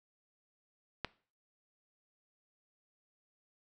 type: click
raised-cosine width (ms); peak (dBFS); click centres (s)
0.3; -18; 1.047
effects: noise-tail reverb RT60 0.4 s tail -20 dB re dry